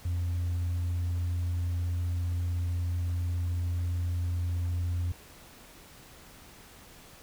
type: tone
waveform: sine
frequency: 87.31 Hz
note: F2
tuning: in tune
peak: -25 dBFS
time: 0.05-5.12 s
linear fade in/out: 5 ms
effects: tanh soft clip ceiling -26 dBFS + pink hiss -52 dBFS RMS until 7.22 s